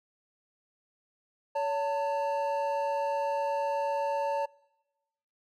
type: tone pair together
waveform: triangle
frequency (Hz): 564.9 / 896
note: C#5 / A5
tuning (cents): +33 / +31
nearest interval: minor sixth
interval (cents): 798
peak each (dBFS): -28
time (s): 1.55-4.46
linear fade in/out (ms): 10
effects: noise-tail reverb RT60 1.0 s tail -25 dB re dry